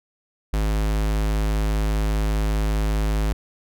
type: tone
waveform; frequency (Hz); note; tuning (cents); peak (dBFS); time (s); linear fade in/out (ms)
square; 52.5; G#1; +19; -20; 0.53-3.33; 5
effects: none